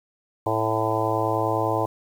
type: harmonic tone with a mistuned harmonic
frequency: 110 Hz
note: A2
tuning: in tune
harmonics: 1 / 3 / 4 / 5 / 6 / 7 / 8 / 9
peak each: -29 / -29 / -29 / -29 / -29 / -29 / -29 / -29 dBFS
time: 0.46-1.86 s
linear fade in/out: 5 ms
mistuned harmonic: 9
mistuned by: +36 cents
effects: 8-bit